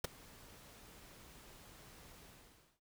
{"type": "noise with ADSR envelope", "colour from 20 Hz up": "pink", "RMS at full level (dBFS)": -34, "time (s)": [0.04, 2.8], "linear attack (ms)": 5, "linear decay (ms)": 12, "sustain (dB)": -24, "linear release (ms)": 580, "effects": []}